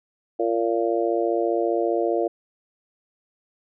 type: harmonic tone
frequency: 115 Hz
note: A#2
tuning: 23 cents flat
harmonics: 3 / 4 / 5 / 6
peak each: -24 / -25 / -26 / -27 dBFS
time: 0.39-2.28 s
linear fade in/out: 10 ms
effects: none